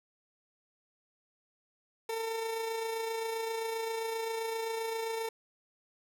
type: tone with amplitude modulation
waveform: 30% pulse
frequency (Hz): 451.3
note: A4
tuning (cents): +44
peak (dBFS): -29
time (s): 2.09-5.29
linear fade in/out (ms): 5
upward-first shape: sine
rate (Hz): 27.6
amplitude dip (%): 35
effects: none